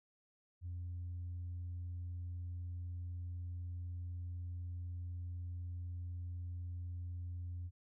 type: tone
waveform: sine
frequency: 88 Hz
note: F2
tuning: 14 cents sharp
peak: -39 dBFS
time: 0.61-7.71 s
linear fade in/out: 50 ms
effects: tanh soft clip ceiling -38 dBFS